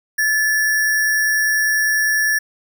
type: tone with sample-and-hold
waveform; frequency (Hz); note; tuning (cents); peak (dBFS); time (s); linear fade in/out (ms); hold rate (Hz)
sine; 1735; A6; -25; -14; 0.18-2.39; 10; 7350
effects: none